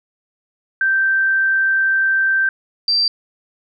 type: tone pair in turn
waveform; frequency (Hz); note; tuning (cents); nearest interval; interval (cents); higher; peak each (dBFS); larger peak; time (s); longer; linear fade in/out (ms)
sine; 1563 / 4695; G6 / D8; -6 / -1; octave + perfect fifth; 1905; second; -13 / -13; neither; 0.81-2.49 / 2.88-3.08; first; 2
effects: none